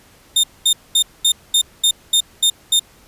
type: tone bursts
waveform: sawtooth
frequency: 3643 Hz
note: A#7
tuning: 41 cents flat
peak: -8 dBFS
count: 9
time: 0.36-2.795 s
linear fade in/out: 5 ms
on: 75 ms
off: 220 ms
effects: pink hiss -49 dBFS RMS until 3.07 s + resampled to 32000 Hz